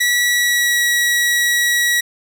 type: tone with pitch glide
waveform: sawtooth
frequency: 1941 to 1923.1 Hz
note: B6 to B6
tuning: -31 to -47 cents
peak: -10 dBFS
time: 0-2.01 s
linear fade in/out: 10 ms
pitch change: -16 cents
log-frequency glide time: 0.26-0.82 s
effects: none